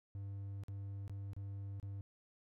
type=tone with dropouts; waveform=triangle; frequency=99.2 Hz; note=G2; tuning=21 cents sharp; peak=-40 dBFS; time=0.15-2.01 s; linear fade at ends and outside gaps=0 ms; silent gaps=0.636-0.683 / 1.079-1.096 / 1.333-1.365 / 1.799-1.828 s; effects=none